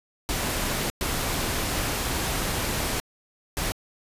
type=noise bursts at uneven times; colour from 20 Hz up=pink; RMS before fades=-27 dBFS; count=3; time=0.29-0.9 / 1.01-3 / 3.57-3.72 s; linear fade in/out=0 ms; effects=resampled to 32000 Hz